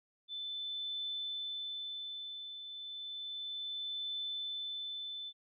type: tone with tremolo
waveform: sine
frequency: 3520 Hz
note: A7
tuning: in tune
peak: -36 dBFS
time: 0.28-5.33 s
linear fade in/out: 50 ms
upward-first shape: triangle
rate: 0.32 Hz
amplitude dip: 60%
effects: none